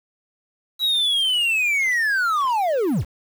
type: linear sweep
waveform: triangle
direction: down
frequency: 3915 to 39.29 Hz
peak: -16 dBFS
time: 0.79-3.05 s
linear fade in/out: 50 ms
effects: 7-bit